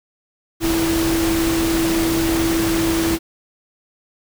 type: tone in noise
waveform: sine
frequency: 329.5 Hz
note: E4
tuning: 1 cent flat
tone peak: -17 dBFS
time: 0.6-3.19 s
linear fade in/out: 50 ms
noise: pink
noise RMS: -23 dBFS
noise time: 0.6-3.19 s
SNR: +3 dB
effects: none